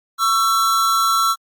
square tone pair together, 1117 / 1336.7 Hz, C#6 / E6, +13 / +24 cents, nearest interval minor third, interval 311 cents, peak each -22 / -16 dBFS, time 0.18-1.36 s, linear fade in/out 50 ms, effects Opus 32 kbps

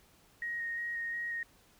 sine tone with vibrato, 1873 Hz, A#6, 8 cents sharp, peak -34 dBFS, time 0.42-1.43 s, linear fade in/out 2 ms, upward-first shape square, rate 2.8 Hz, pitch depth 11 cents each way, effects pink hiss -64 dBFS RMS until 1.79 s

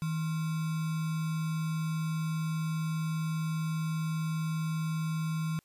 sine tone with sample-and-hold, 160 Hz, D#3, 49 cents sharp, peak -29 dBFS, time 0.02-5.59 s, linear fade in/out 0 ms, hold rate 1225 Hz, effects white hiss -70 dBFS RMS until 5.64 s + resampled to 32000 Hz

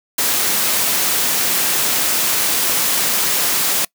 white noise, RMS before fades -17 dBFS, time 0.18-3.85 s, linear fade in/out 5 ms, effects noise-tail reverb RT60 0.1 s tail -24 dB re dry + high-pass 150 Hz 12 dB/octave

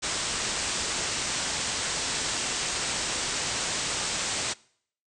white low-pass noise, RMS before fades -30 dBFS, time 0.02-4.54 s, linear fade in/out 20 ms, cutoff 8600 Hz, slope 96 dB/octave, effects noise-tail reverb RT60 0.6 s tail -23 dB re dry

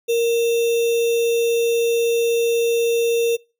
sine tone with sample-and-hold, 466.2 Hz, A#4, in tune, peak -15 dBFS, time 0.08-3.37 s, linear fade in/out 20 ms, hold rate 3150 Hz, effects noise-tail reverb RT60 0.3 s tail -24 dB re dry

